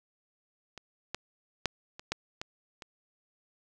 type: clicks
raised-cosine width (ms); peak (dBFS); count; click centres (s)
0.2; -26 / -16 / -10 / -26 / -13 / -19 / -26; 7; 0.777 / 1.146 / 1.657 / 1.995 / 2.12 / 2.415 / 2.822
effects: none